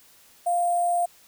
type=tone with sample-and-hold; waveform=sine; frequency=698.5 Hz; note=F5; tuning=in tune; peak=-20 dBFS; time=0.46-1.06 s; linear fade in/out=10 ms; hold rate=8820 Hz; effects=white hiss -55 dBFS RMS until 1.27 s